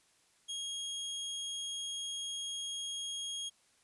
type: tone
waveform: sawtooth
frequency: 3272 Hz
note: G#7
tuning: 26 cents flat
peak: -34 dBFS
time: 0.48-3.5 s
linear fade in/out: 20 ms
effects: white hiss -69 dBFS RMS until 3.83 s + resampled to 24000 Hz